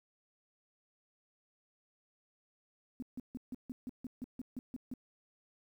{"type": "tone bursts", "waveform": "sine", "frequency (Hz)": 250.8, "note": "B3", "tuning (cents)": 27, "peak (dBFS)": -38, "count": 12, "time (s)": [3, 4.938], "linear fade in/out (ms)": 0, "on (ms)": 24, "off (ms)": 150, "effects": ["11-bit"]}